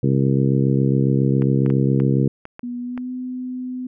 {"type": "harmonic tone", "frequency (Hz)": 67.3, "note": "C2", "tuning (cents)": 49, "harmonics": [2, 3, 4, 5, 6, 7], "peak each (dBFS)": [-17, -21, -23, -25, -27, -28], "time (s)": [0.03, 2.28], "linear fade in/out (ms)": 5}
{"type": "clicks", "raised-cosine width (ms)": 0.5, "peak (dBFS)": -19, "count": 7, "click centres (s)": [1.421, 1.662, 1.702, 2.001, 2.454, 2.594, 2.977]}
{"type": "tone with pitch glide", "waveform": "sine", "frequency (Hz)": [243.3, 252.9], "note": ["B3", "B3"], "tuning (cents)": [-26, 41], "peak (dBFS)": -25, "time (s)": [2.63, 3.87], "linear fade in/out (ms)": 5, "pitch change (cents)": 67, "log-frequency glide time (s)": [2.79, 3.11]}
{"effects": []}